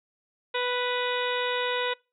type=harmonic tone with a mistuned harmonic; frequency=493.9 Hz; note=B4; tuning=in tune; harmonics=1 / 2 / 3 / 4 / 5 / 6 / 7 / 8; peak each=-29 / -32 / -34 / -35 / -36 / -37 / -37 / -38 dBFS; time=0.54-1.94 s; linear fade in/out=10 ms; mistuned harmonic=8; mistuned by=-76 cents; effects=noise-tail reverb RT60 0.3 s tail -26 dB re dry